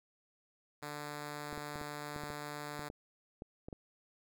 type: tone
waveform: 5% pulse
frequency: 147.5 Hz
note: D3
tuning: 8 cents sharp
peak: -30 dBFS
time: 0.82-2.89 s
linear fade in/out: 10 ms
type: clicks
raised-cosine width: 2 ms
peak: -31 dBFS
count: 12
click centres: 1.528 / 1.577 / 1.757 / 1.814 / 2.162 / 2.236 / 2.303 / 2.794 / 2.901 / 3.421 / 3.685 / 3.728 s
effects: none